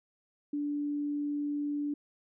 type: tone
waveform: sine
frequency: 291.3 Hz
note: D4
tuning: 14 cents flat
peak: -30 dBFS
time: 0.53-1.94 s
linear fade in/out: 5 ms
effects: none